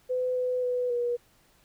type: tone with pitch steps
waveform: sine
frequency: 505 / 502 / 495.6 / 481.4 Hz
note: B4 / B4 / B4 / B4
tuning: +39 / +28 / +6 / -44 cents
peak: -25 dBFS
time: 0.09-1.17 s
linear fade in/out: 20 ms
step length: 270 ms
effects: pink hiss -63 dBFS RMS until 1.64 s